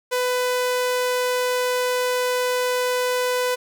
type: tone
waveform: sawtooth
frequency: 499.1 Hz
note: B4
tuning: 18 cents sharp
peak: -16 dBFS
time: 0.11-3.56 s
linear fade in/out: 20 ms
effects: none